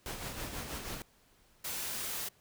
pink noise with tremolo, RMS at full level -39 dBFS, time 0.06-1.02 s, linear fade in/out 0 ms, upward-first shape sine, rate 6.2 Hz, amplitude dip 45%
white noise, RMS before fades -38 dBFS, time 1.64-2.29 s, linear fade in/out 10 ms
effects pink hiss -66 dBFS RMS until 2.4 s

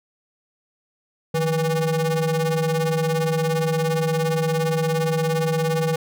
square ring-modulated tone, 164.81 Hz, E3, in tune, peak -17 dBFS, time 1.34-5.96 s, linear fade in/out 5 ms, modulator 321 Hz, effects none

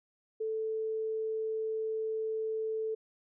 sine tone, 440 Hz, A4, in tune, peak -31 dBFS, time 0.4-2.95 s, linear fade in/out 10 ms, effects none

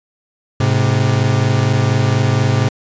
40% pulse tone pair together, 107 / 131.23 Hz, A2 / C3, -48 / +6 cents, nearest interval major third, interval 354 cents, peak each -14 dBFS, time 0.6-2.69 s, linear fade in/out 5 ms, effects resampled to 16000 Hz

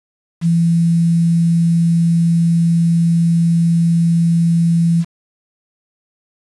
sine tone with quantisation, 167.9 Hz, E3, 32 cents sharp, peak -10 dBFS, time 0.41-5.05 s, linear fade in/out 50 ms, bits 6, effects resampled to 24000 Hz

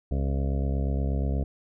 harmonic tone, 68.4 Hz, C#2, 23 cents flat, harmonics 1 / 2 / 3 / 4 / 6 / 7 / 8 / 9 / 10, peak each -25 / -31 / -35 / -37 / -41 / -42 / -43 / -44 / -45 dBFS, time 0.11-1.44 s, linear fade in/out 5 ms, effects none

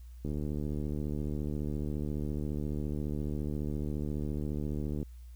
click train, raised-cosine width 3 ms, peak -23 dBFS, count 357, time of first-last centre 0.25-5.029 s, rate 74.5 Hz, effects added 60 Hz sine -45 dBFS peak until 5.35 s + white hiss -68 dBFS RMS until 5.35 s

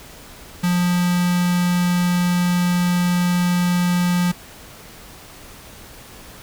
square tone with notch filter, 177.1 Hz, F3, 24 cents sharp, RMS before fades -18 dBFS, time 0.63-4.32 s, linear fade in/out 10 ms, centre 490 Hz, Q 1.2, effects pink hiss -41 dBFS RMS until 6.42 s

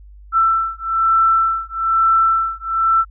sine beating tone pair, 1334 / 1335.1 Hz, E6 / E6, +20 / +22 cents, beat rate 1.1 Hz, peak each -16 dBFS, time 0.32-3.05 s, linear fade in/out 50 ms, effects added 50 Hz sine -38 dBFS peak until 3.1 s

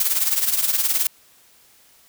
blue noise with tremolo, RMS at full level -17 dBFS, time 0-1.07 s, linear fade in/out 2 ms, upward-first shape triangle, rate 19 Hz, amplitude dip 75%, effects white hiss -54 dBFS RMS until 2.08 s

